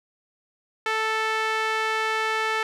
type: tone with band-pass filter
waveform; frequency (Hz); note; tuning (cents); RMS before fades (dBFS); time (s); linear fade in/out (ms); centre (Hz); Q
sawtooth; 440; A4; 0; -25; 0.86-2.63; 2; 1800; 1.2
effects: none